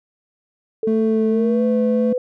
sine tone with pitch glide, 441.7 to 501.6 Hz, A4 to B4, +7 to +27 cents, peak -18 dBFS, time 0.83-2.18 s, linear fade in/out 2 ms, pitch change +220 cents, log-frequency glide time 1.3-1.64 s
triangle tone with vibrato, 220 Hz, A3, in tune, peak -15 dBFS, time 0.87-2.13 s, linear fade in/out 5 ms, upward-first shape sine, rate 1.8 Hz, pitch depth 13 cents each way
effects none

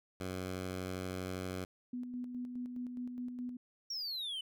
10% pulse tone, 92.5 Hz, F#2, in tune, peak -30 dBFS, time 0.2-1.65 s, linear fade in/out 5 ms
sine tone with tremolo, 247.1 Hz, B3, 1 cent sharp, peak -37 dBFS, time 1.93-3.57 s, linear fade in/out 5 ms, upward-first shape square, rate 4.8 Hz, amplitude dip 40%
triangle exponential sweep, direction down, 5660 to 2960 Hz, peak -36 dBFS, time 3.9-4.41 s, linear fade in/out 5 ms
effects none

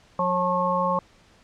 harmonic tone with a mistuned harmonic, 181.1 Hz, F#3, 37 cents flat, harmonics 1 / 3 / 5 / 6, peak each -29 / -26 / -27 / -24 dBFS, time 0.19-0.99 s, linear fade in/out 2 ms, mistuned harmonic 5, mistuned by -49 cents, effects pink hiss -56 dBFS RMS until 1.43 s + low-pass 6000 Hz 12 dB/octave

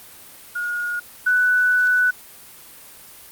sine tone pair in turn, 1438 / 1488.9 Hz, F#6 / F#6, -50 / +10 cents, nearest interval minor second, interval 60 cents, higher second, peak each -22 / -14 dBFS, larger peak second, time 0.55-1 / 1.26-2.11 s, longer second, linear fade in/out 10 ms, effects white hiss -43 dBFS RMS until 3.31 s + Opus 32 kbps

